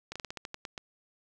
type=slowing click train; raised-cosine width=0.2 ms; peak=-21 dBFS; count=10; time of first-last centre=0.12-0.778 s; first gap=36 ms; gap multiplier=1.17; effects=none